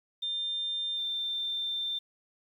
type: tone with pitch glide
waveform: sine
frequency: 3600 to 3579 Hz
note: A7 to A7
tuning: +39 to +29 cents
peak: -30 dBFS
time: 0.22-1.99 s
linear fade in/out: 10 ms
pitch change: -10 cents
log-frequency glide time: 0.96-1.02 s
effects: 10-bit